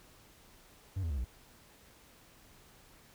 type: tone with pitch steps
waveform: triangle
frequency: 95.6 / 82.27 / 70.8 / 60.92 Hz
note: G2 / E2 / C#2 / B1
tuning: -43 / -3 / +37 / -23 cents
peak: -30 dBFS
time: 0.96-1.248 s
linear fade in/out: 10 ms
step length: 72 ms
effects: pink hiss -60 dBFS RMS until 3.14 s